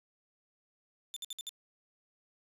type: tone bursts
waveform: sawtooth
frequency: 3549 Hz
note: A7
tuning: 14 cents sharp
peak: -35 dBFS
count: 5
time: 1.14-1.492 s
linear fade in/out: 0 ms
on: 24 ms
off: 58 ms
effects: resampled to 32000 Hz